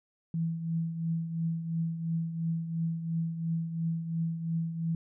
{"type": "tone with tremolo", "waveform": "sine", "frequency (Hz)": 164.81, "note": "E3", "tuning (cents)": 0, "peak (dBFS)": -26, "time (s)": [0.34, 4.95], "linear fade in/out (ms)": 2, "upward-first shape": "triangle", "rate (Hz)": 2.9, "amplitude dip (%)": 65, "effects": []}